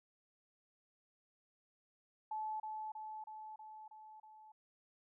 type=tone with echo; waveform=sine; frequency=865 Hz; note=A5; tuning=30 cents flat; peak=-38 dBFS; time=2.31-2.6 s; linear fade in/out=5 ms; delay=320 ms; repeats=6; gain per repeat=-3 dB; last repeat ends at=4.52 s; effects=none